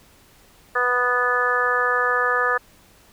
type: harmonic tone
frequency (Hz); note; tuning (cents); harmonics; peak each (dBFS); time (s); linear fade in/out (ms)
246.9; B3; 0; 2 / 3 / 4 / 5 / 6 / 7; -25 / -31 / -29 / -22 / -27 / -22; 0.75-2.58; 10
effects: pink hiss -53 dBFS RMS until 3.12 s